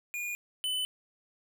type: tone pair in turn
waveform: square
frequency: 2434 / 3012 Hz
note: D#7 / F#7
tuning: -39 / +30 cents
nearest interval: major third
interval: 369 cents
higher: second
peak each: -34 / -30 dBFS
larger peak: second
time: 0.14-0.35 / 0.64-0.85 s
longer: neither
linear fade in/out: 0 ms
effects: none